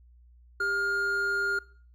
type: tone pair together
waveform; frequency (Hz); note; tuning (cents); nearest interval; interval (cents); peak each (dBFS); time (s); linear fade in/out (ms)
triangle; 397 / 1413.9; G4 / F6; +22 / +21; octave + minor seventh; 2199; -34 / -24; 0.6-1.59; 5
effects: noise-tail reverb RT60 0.5 s tail -22 dB re dry + added 60 Hz sine -53 dBFS peak until 1.94 s